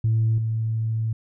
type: tone with level steps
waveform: sine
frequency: 111.7 Hz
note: A2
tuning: 27 cents sharp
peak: -16 / -21 dBFS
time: 0.04-1.13 s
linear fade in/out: 5 ms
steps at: 0.38 s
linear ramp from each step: 2 ms
effects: tanh soft clip ceiling -14 dBFS